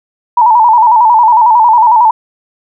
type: tone with vibrato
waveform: sine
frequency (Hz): 921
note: A#5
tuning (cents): -21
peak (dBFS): -3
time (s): 0.37-2.11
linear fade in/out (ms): 5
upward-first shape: square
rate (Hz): 11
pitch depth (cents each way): 81
effects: none